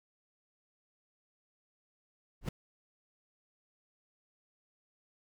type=noise with exponential growth; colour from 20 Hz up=brown; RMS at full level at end=-23 dBFS; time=2.41-2.49 s; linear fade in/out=5 ms; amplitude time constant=16 ms; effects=none